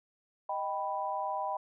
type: chord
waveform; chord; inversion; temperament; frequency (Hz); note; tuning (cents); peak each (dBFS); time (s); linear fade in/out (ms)
sine; Eb augmented; none; equal; 622.3 / 784 / 987.8; Eb5 / G5 / B5; 0 / 0 / 0; -38 / -35 / -35; 0.49-1.57; 5
effects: none